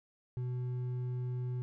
triangle tone with hard clipping, 124.6 Hz, B2, 16 cents sharp, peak -35 dBFS, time 0.37-1.62 s, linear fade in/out 0 ms, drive 8 dB, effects none

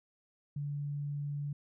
sine tone, 144.4 Hz, D3, 29 cents flat, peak -34 dBFS, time 0.56-1.53 s, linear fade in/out 5 ms, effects none

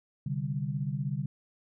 sine chord, C suspended second, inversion none, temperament equal, 130.81 / 146.83 / 196 Hz, C3 / D3 / G3, 0 / 0 / 0 cents, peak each -34 / -32 / -37 dBFS, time 0.26-1.26 s, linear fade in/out 5 ms, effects none

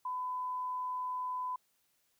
sine tone, 1005 Hz, B5, 30 cents sharp, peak -34 dBFS, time 0.05-1.56 s, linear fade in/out 5 ms, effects white hiss -75 dBFS RMS until 2.19 s

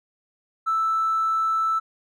triangle tone with tanh clipping, 1318.5 Hz, E6, in tune, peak -19 dBFS, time 0.66-1.8 s, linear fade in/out 20 ms, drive 1 dB, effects none

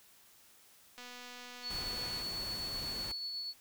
click train, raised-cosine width 0.2 ms, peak -32 dBFS, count 306, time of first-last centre 0.98-2.22 s, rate 246 Hz
sine tone with tremolo, 4417 Hz, C#8, 7 cents flat, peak -36 dBFS, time 1.62-3.54 s, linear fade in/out 50 ms, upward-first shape triangle, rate 8.1 Hz, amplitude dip 30%
pink noise, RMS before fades -45 dBFS, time 1.7-3.12 s, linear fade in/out 5 ms
effects white hiss -62 dBFS RMS until 3.6 s

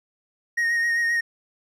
triangle tone with vibrato, 1864.7 Hz, A#6, in tune, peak -18 dBFS, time 0.57-1.21 s, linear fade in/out 10 ms, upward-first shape sine, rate 7.6 Hz, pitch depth 21 cents each way, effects resampled to 32000 Hz

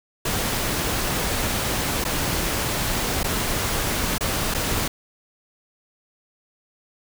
pink noise with dropouts, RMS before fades -24 dBFS, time 0.25-4.88 s, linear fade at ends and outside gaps 5 ms, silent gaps 2.042-2.049 / 3.232-3.241 / 4.182-4.207 / 4.541-4.546 s, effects none

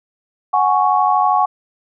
sine chord, F# suspended second, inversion none, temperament just, 740 / 832.5 / 1110 Hz, F#5 / G#5 / C#6, 0 / +4 / +2 cents, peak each -16 dBFS, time 0.53-1.46 s, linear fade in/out 10 ms, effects none

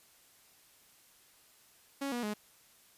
sawtooth tone with pitch steps, 277.2 / 241.3 / 210.1 Hz, C#4 / B3 / G#3, 0 / -40 / +20 cents, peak -30 dBFS, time 2.01-2.34 s, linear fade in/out 10 ms, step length 110 ms, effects white hiss -63 dBFS RMS until 2.97 s + resampled to 32000 Hz

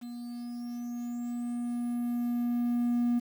triangle tone with level ramp, 240.2 Hz, B3, 48 cents flat, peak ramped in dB -36 to -21 dBFS, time 0.01-3.2 s, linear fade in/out 20 ms, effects tanh soft clip ceiling -18 dBFS + 9-bit

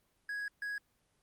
triangle tone bursts at uneven times, 1661.2 Hz, G#6, in tune, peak -34 dBFS, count 2, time 0.29-0.48 / 0.62-0.78 s, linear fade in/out 2 ms, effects pink hiss -75 dBFS RMS until 1.22 s + Opus 24 kbps

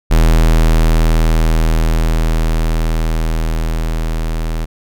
square tone with level ramp, 40.29 Hz, E1, 39 cents flat, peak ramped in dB -7 to -17 dBFS, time 0.1-4.66 s, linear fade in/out 20 ms, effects none

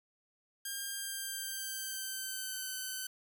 5% pulse tone with pitch glide, 1606 to 1524.6 Hz, G6 to G6, +41 to -49 cents, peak -27 dBFS, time 0.65-3.07 s, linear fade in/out 5 ms, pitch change -90 cents, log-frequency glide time 0.85-2.69 s, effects none

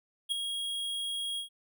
square tone with ADSR envelope, 3286 Hz, G#7, 19 cents flat, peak -26 dBFS, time 0.29-1.49 s, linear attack 30 ms, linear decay 5 ms, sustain -7 dB, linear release 110 ms, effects none

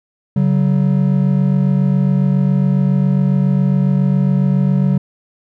triangle tone pair together, 141.22 / 188.5 Hz, C#3 / F#3, +33 / +32 cents, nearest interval perfect fourth, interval 499 cents, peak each -12 dBFS, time 0.36-4.98 s, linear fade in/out 5 ms, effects none

